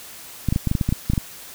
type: clicks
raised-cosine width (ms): 5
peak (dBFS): -7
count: 12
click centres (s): 0.487 / 0.525 / 0.561 / 0.673 / 0.714 / 0.752 / 0.812 / 0.89 / 0.925 / 1.1 / 1.135 / 1.178
effects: white hiss -40 dBFS RMS until 1.54 s